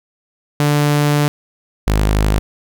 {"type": "tone pair in turn", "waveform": "sawtooth", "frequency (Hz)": [146.8, 51.9], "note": ["D3", "G#1"], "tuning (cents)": [0, 0], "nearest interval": "octave + tritone", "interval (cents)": 1800, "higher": "first", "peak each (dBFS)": -8, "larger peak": "neither", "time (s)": [[0.6, 1.28], [1.87, 2.39]], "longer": "first", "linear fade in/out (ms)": 0, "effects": []}